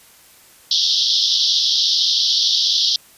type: band-pass noise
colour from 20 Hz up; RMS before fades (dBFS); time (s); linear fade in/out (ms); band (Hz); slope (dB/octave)
pink; -17; 0.71-2.96; 2; 3200 to 5600; 96
effects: white hiss -48 dBFS RMS until 3.17 s + resampled to 32000 Hz